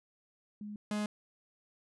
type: tone pair in turn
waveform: sine / 45% pulse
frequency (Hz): 208.5 / 209.6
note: G#3 / G#3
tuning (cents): +7 / +16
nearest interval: unison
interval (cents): 9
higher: second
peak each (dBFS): -40 / -32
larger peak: second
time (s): 0.61-0.76 / 0.91-1.06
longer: neither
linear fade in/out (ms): 2
effects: resampled to 24000 Hz